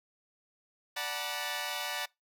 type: chord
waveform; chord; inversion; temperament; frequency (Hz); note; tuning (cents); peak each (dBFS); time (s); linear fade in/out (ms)
10% pulse; B minor seventh; first; equal with one note detuned; 587.3 / 740 / 880 / 964.6; D5 / F#5 / A5 / B5; 0 / 0 / 0 / -41; -32 / -30 / -32 / -31; 0.96-2.06; 10
effects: noise-tail reverb RT60 0.2 s tail -24 dB re dry